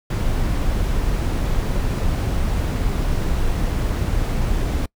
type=noise; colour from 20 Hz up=brown; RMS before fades=-20 dBFS; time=0.1-4.86 s; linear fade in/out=5 ms; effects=noise-tail reverb RT60 0.1 s tail -25 dB re dry